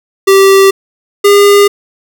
square tone pair in turn, 389.4 / 405.2 Hz, G4 / G#4, -12 / -43 cents, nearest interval minor second, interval 69 cents, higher second, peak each -3 dBFS, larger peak neither, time 0.27-0.71 / 1.24-1.68 s, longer neither, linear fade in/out 10 ms, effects none

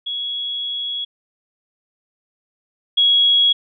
sine tone pair in turn, 3344 / 3325 Hz, G#7 / G#7, +11 / +1 cents, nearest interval unison, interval 10 cents, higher first, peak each -22 / -11 dBFS, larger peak second, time 0.06-1.05 / 2.97-3.53 s, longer first, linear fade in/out 10 ms, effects none

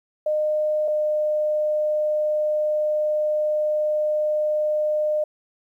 sine tone pair in turn, 610 / 607.1 Hz, D#5 / D#5, -34 / -43 cents, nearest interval unison, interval 9 cents, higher first, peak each -19 dBFS, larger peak neither, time 0.26-0.88 / 0.88-5.24 s, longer second, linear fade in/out 5 ms, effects 10-bit

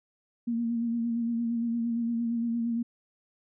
sine tone with vibrato, 233.1 Hz, A#3, in tune, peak -26 dBFS, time 0.47-2.83 s, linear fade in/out 10 ms, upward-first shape sine, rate 8.7 Hz, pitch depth 32 cents each way, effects none

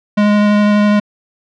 square tone with vibrato, 207.7 Hz, G#3, in tune, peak -9 dBFS, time 0.17-1 s, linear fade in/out 10 ms, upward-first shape sine, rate 12 Hz, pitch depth 9 cents each way, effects low-pass 3000 Hz 12 dB/octave

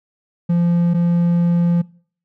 triangle tone pair in turn, 172.3 / 172.3 Hz, F3 / F3, -23 / -23 cents, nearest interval unison, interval 0 cents, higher neither, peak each -11 dBFS, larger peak neither, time 0.49-0.94 / 0.94-1.82 s, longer second, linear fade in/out 10 ms, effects noise-tail reverb RT60 0.5 s tail -23 dB re dry

